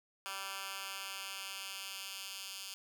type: tone with high-pass filter sweep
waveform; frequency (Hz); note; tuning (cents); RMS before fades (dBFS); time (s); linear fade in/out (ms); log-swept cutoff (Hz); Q
10% pulse; 194.6; G3; -12; -44; 0.26-2.74; 0; 1500 to 3600; 1.1
effects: none